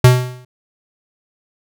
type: tone with exponential decay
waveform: square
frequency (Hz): 125.5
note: B2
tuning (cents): +28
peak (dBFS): -3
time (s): 0.04-0.45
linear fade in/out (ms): 5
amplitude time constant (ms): 87
effects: none